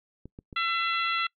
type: clicks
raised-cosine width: 3 ms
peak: -29 dBFS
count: 3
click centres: 0.256 / 0.389 / 0.528 s
type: harmonic tone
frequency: 673 Hz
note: E5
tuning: 36 cents sharp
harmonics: 2 / 3 / 4 / 5 / 6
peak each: -28 / -32 / -32 / -34 / -38 dBFS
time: 0.56-1.27 s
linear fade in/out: 5 ms
effects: noise-tail reverb RT60 0.1 s tail -25 dB re dry